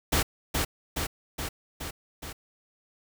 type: noise with echo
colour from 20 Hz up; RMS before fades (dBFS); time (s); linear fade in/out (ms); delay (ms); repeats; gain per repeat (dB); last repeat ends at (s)
pink; -24; 0.12-0.23; 10; 420; 5; -3; 2.33
effects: none